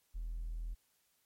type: tone with hard clipping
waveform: sine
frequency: 40.97 Hz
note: E1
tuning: 10 cents flat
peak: -38 dBFS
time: 0.14-0.75 s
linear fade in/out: 20 ms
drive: 1 dB
effects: white hiss -75 dBFS RMS until 1.25 s + MP3 64 kbps